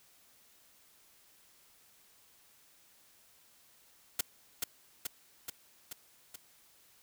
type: noise with echo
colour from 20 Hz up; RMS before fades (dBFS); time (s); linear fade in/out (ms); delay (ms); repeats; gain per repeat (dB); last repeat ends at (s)
white; -30; 4.19-4.21; 5; 430; 5; -3; 6.36
effects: white hiss -64 dBFS RMS until 7.02 s